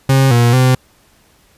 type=tone with pitch steps; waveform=40% pulse; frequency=134.4 / 119.2 / 128.6 Hz; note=C3 / A#2 / C3; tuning=+47 / +39 / -30 cents; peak=-7 dBFS; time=0.09-0.75 s; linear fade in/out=5 ms; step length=220 ms; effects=pink hiss -52 dBFS RMS until 1.57 s + resampled to 32000 Hz